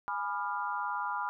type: chord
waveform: sine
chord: G# diminished seventh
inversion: none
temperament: equal with one note detuned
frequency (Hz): 830.6 / 987.8 / 1202.8 / 1396.9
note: G#5 / B5 / D6 / F6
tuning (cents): 0 / 0 / +41 / 0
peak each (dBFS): -38 / -35 / -38 / -38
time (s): 0.08-1.29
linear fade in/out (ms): 0
effects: none